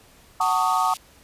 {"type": "chord", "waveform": "sine", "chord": "D# half-diminished seventh", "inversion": "first", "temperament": "just", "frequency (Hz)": [746.7, 896, 1120.1, 1244.5], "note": ["F#5", "A5", "C#6", "D#6"], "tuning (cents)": [16, 31, 18, 0], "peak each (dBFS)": -24, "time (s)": [0.4, 0.94], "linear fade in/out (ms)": 5}
{"type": "band-pass noise", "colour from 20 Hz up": "pink", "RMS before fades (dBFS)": -38, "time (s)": [0.41, 0.97], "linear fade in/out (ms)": 0, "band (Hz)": [2800, 13000], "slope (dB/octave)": 24}
{"effects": ["pink hiss -53 dBFS RMS until 1.23 s", "resampled to 32000 Hz"]}